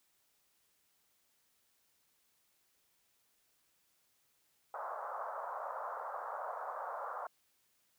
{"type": "band-pass noise", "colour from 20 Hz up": "white", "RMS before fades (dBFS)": -42, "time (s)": [4.74, 7.27], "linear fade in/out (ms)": 2, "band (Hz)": [540, 1300], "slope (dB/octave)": 48, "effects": ["white hiss -75 dBFS RMS until 7.98 s"]}